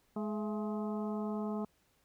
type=harmonic tone with a mistuned harmonic; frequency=210.8 Hz; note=G#3; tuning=26 cents sharp; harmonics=1 / 2 / 3 / 4 / 5 / 6; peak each=-35 / -41 / -45 / -47 / -49 / -51 dBFS; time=0.16-1.65 s; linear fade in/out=5 ms; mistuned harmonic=3; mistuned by=+79 cents; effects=pink hiss -72 dBFS RMS until 2.04 s